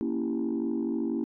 sine chord, A# diminished seventh, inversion none, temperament equal, 233.1 / 277.2 / 329.6 / 392 Hz, A#3 / C#4 / E4 / G4, 0 / 0 / 0 / 0 cents, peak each -30 / -31 / -30 / -36 dBFS, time 0.01-1.24 s, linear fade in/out 0 ms, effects tanh soft clip ceiling -21 dBFS

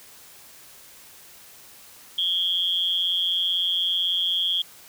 sine tone with amplitude modulation, 3271 Hz, G#7, 27 cents flat, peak -17 dBFS, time 2.18-4.62 s, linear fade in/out 5 ms, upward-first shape sine, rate 178 Hz, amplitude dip 85%, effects white hiss -48 dBFS RMS until 4.88 s

